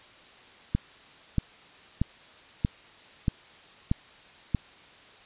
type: click train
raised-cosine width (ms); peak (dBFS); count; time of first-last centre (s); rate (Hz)
5; -11; 7; 0.75-4.547; 1.58
effects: white hiss -52 dBFS RMS until 5.25 s + resampled to 8000 Hz